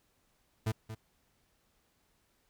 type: tone with echo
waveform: 40% pulse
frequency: 110 Hz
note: A2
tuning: in tune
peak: -28 dBFS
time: 0.66-0.72 s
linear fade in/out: 10 ms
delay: 230 ms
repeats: 1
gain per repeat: -11 dB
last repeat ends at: 0.95 s
effects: pink hiss -73 dBFS RMS until 2.49 s